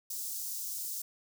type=high-pass noise; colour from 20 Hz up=white; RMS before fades=-38 dBFS; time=0.1-1.02 s; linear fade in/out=5 ms; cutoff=5200 Hz; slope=24 dB/octave; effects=none